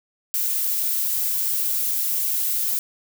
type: noise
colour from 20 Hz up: violet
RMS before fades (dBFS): -23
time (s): 0.34-2.79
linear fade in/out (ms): 0
effects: none